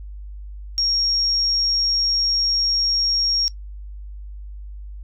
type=tone; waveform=sine; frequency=5570 Hz; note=F8; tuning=5 cents flat; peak=-17 dBFS; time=0.78-3.48 s; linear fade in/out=0 ms; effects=noise-tail reverb RT60 0.1 s tail -21 dB re dry + added 50 Hz sine -32 dBFS peak until 5.03 s